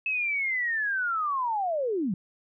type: linear sweep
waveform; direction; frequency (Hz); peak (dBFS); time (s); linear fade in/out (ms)
sine; down; 2609 to 167.3; -25; 0.06-2.14; 2
effects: none